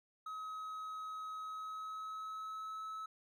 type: tone with pitch glide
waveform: triangle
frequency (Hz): 1274 to 1297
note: D#6 to E6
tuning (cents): +41 to -28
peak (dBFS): -40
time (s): 0.26-3.06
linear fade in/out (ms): 5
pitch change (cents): +31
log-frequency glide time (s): 1.42-2.85
effects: none